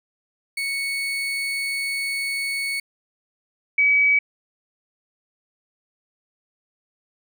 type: tone pair in turn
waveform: 35% pulse / sine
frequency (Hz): 2217 / 2277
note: C#7 / C#7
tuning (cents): 0 / +46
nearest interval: unison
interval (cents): 46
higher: second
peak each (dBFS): -22 / -14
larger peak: second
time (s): 0.57-2.8 / 3.78-4.19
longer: first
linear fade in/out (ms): 5
effects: none